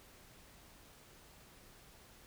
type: silence
effects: pink hiss -60 dBFS RMS until 2.26 s